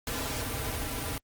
pink noise with comb filter, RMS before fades -33 dBFS, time 0.07-1.18 s, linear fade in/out 2 ms, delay 5.5 ms, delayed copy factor -0.75, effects Opus 48 kbps

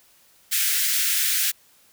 white high-pass noise, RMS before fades -22 dBFS, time 0.51-1.52 s, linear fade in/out 20 ms, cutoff 1500 Hz, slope 48 dB/octave, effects white hiss -57 dBFS RMS until 1.92 s

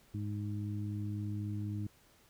harmonic tone, 103.83 Hz, G#2, in tune, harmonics 1 / 2 / 3, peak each -36 / -42 / -44 dBFS, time 0.14-1.87 s, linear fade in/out 5 ms, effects pink hiss -65 dBFS RMS until 2.29 s

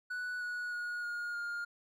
triangle tone with pitch steps, 1480 / 1463 / 1446.2 / 1429.6 / 1413.2 Hz, F#6 / F#6 / F#6 / F6 / F6, 0 / -20 / -40 / +40 / +20 cents, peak -34 dBFS, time 0.1-1.65 s, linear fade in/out 10 ms, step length 310 ms, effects none

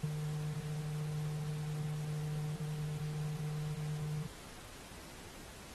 triangle tone with ADSR envelope, 151.3 Hz, D#3, 48 cents flat, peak -26 dBFS, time 0.03-4.27 s, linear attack 11 ms, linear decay 22 ms, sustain -8 dB, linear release 8 ms, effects pink hiss -52 dBFS RMS until 5.74 s + AAC 32 kbps

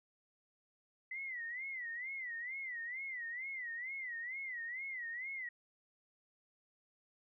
sine tone with vibrato, 2000 Hz, B6, 21 cents sharp, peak -40 dBFS, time 1.11-5.49 s, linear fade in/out 5 ms, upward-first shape sine, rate 2.2 Hz, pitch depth 150 cents each way, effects none

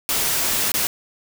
white noise with dropouts, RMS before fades -21 dBFS, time 0.09-0.87 s, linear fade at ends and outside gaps 0 ms, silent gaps 0.718-0.741 s, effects none

